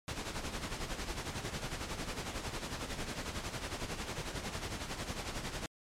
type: noise with tremolo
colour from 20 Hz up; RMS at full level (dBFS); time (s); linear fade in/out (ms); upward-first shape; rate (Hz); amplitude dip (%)
pink; -37; 0.08-5.66; 0; sine; 11; 60
effects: low-pass 8000 Hz 12 dB/octave + MP3 96 kbps